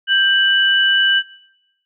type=tone pair together; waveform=sine; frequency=1576.2 / 2966 Hz; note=G6 / F#7; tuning=+9 / +4 cents; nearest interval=major seventh; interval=1095 cents; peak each=-14 dBFS; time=0.07-1.23 s; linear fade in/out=50 ms; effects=noise-tail reverb RT60 1.0 s tail -23 dB re dry